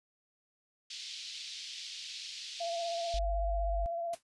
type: band-pass noise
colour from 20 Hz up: white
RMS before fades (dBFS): -44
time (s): 0.9-3.19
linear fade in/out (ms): 5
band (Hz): 2900 to 5000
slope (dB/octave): 24
type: tone with vibrato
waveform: sine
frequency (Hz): 680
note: F5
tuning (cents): -46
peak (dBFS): -33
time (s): 2.6-4.15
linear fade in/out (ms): 10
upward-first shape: sine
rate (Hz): 16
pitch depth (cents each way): 24
type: tone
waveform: sine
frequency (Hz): 49.92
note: G1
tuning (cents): +32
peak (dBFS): -31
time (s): 3.14-3.86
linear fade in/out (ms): 0
type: noise with exponential decay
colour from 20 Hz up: white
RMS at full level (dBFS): -41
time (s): 4.13-4.23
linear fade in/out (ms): 5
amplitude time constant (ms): 20
effects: resampled to 24000 Hz